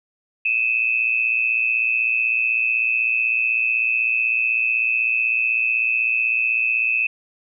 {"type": "tone pair together", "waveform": "sine", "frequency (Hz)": [2521, 2637], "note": ["D#7", "E7"], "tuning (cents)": [22, 0], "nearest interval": "minor second", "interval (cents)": 78, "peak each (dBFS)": -20, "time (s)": [0.45, 7.07], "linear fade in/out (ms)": 5, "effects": []}